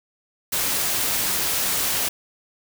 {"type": "noise", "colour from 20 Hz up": "white", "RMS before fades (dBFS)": -23, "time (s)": [0.52, 2.09], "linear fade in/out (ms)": 10, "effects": []}